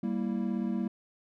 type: chord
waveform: triangle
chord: E diminished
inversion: first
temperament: equal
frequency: 196 / 233.1 / 329.6 Hz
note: G3 / Bb3 / E4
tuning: 0 / 0 / 0 cents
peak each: -30 / -30 / -35 dBFS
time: 0.03-0.88 s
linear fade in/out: 5 ms
effects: none